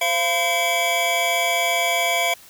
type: tone cluster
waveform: square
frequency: 522 / 687 / 1013 / 2285 / 3290 Hz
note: C5 / F5 / B5 / D7 / G#7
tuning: -4 / -29 / +44 / -48 / -17 cents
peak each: -32 / -23 / -30 / -23 / -28 dBFS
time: 0.01-2.34 s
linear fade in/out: 5 ms
effects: white hiss -47 dBFS RMS until 2.49 s